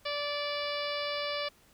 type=harmonic tone; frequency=582 Hz; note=D5; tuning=16 cents flat; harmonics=1 / 2 / 3 / 4 / 5 / 6 / 7 / 8 / 9; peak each=-35 / -39 / -43 / -40 / -42 / -42 / -44 / -42 / -47 dBFS; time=0.05-1.49 s; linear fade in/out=10 ms; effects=pink hiss -62 dBFS RMS until 1.73 s